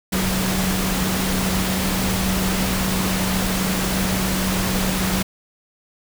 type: tone in noise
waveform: sine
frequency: 187.9 Hz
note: F#3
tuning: 27 cents sharp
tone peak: -22 dBFS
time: 0.12-5.23 s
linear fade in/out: 10 ms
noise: pink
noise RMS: -23 dBFS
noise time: 0.12-5.23 s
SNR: -2 dB
effects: none